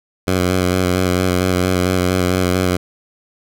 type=tone with vibrato; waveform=10% pulse; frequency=91.4 Hz; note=F#2; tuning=21 cents flat; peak=-6 dBFS; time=0.27-2.77 s; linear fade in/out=10 ms; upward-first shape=square; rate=4.4 Hz; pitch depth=24 cents each way; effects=none